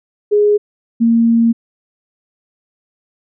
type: tone pair in turn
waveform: sine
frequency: 415.3 / 230.7 Hz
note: G#4 / A#3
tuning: 0 / -18 cents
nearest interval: minor seventh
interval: 1018 cents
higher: first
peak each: -8 dBFS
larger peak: neither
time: 0.31-0.58 / 1-1.53 s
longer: second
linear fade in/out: 20 ms
effects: none